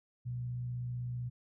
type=tone with frequency modulation; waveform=sine; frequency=122.6 Hz; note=B2; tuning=12 cents flat; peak=-35 dBFS; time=0.25-1.3 s; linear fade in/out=20 ms; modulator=55.7 Hz; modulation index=0.21; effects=none